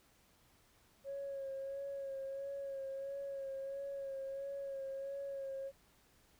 sine tone with vibrato, 548 Hz, C#5, 20 cents flat, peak -39 dBFS, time 1.04-5.72 s, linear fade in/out 50 ms, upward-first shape sine, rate 1.5 Hz, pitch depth 28 cents each way, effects tanh soft clip ceiling -36 dBFS + pink hiss -69 dBFS RMS until 6.39 s

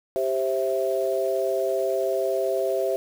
sine chord, C major, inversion second, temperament equal with one note detuned, 392 / 530.2 / 659.3 Hz, G4 / C5 / E5, 0 / +23 / 0 cents, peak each -26 dBFS, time 0.16-2.96 s, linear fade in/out 0 ms, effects 7-bit

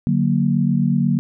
sine chord, D augmented, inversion none, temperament equal, 146.83 / 185 / 233.1 Hz, D3 / F#3 / A#3, 0 / 0 / 0 cents, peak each -19 dBFS, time 0.07-1.19 s, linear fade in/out 0 ms, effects none

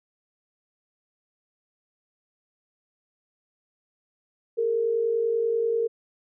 sine tone pair together, 409.8 / 460 Hz, G#4 / A#4, -23 / -23 cents, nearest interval major second, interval 200 cents, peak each -30 / -22 dBFS, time 4.57-5.88 s, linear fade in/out 20 ms, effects none

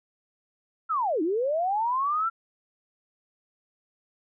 sine linear two-way sweep, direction down then up, 1373 to 299.4 to 1373 Hz, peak -23 dBFS, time 0.89-2.3 s, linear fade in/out 20 ms, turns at 1.22 s, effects none

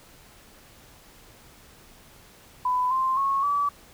sine tone with pitch steps, 1000 / 1047.3 / 1096.8 / 1148.7 Hz, B5 / C6 / C#6 / D6, +21 / +1 / -19 / -39 cents, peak -21 dBFS, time 2.65-3.69 s, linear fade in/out 5 ms, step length 260 ms, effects pink hiss -52 dBFS RMS until 3.93 s

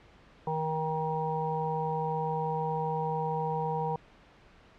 harmonic tone, 157.9 Hz, D#3, 26 cents sharp, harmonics 1 / 3 / 5 / 6, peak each -34 / -34 / -34 / -34 dBFS, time 0.47-3.96 s, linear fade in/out 2 ms, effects pink hiss -57 dBFS RMS until 4.78 s + low-pass 3000 Hz 12 dB/octave

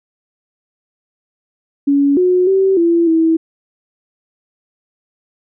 sine tone with pitch steps, 281.8 / 363.4 / 384.5 / 338.2 / 324.9 Hz, C#4 / F#4 / G4 / E4 / E4, +29 / -31 / -33 / +44 / -25 cents, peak -9 dBFS, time 1.87-3.37 s, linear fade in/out 10 ms, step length 300 ms, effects none

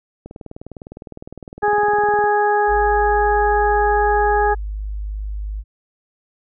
click train, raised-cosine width 2 ms, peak -21 dBFS, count 40, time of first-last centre 0.26-2.24 s, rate 19.7 Hz
harmonic tone, 415.3 Hz, G#4, in tune, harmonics 1 / 2 / 3 / 4, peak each -18 / -16 / -27 / -23 dBFS, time 1.62-4.55 s, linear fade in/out 20 ms
sine tone, 51.3 Hz, G#1, 21 cents flat, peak -23 dBFS, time 2.67-5.64 s, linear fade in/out 50 ms
effects none

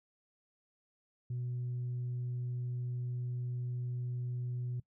sine tone, 123.3 Hz, B2, 2 cents flat, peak -33 dBFS, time 1.3-4.8 s, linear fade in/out 5 ms, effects noise-tail reverb RT60 0.1 s tail -21 dB re dry + tanh soft clip ceiling -32 dBFS

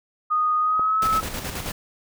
sine tone with pitch glide, 1238 to 1298.8 Hz, D#6 to E6, -9 to -26 cents, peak -18 dBFS, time 0.3-1.21 s, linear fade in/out 20 ms, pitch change +83 cents, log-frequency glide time 0.6-1.02 s
clicks, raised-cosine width 1 ms, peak -18 dBFS, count 2, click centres 0.795 / 1.23 s
pink noise with tremolo, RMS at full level -29 dBFS, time 1.02-1.72 s, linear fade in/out 2 ms, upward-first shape square, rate 9.4 Hz, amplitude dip 45%
effects none

